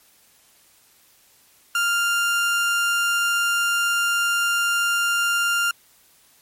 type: tone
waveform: 30% pulse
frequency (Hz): 1396.9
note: F6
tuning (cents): 0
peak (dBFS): -16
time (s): 1.75-5.71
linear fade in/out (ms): 2
effects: white hiss -56 dBFS RMS until 6.41 s + MP3 64 kbps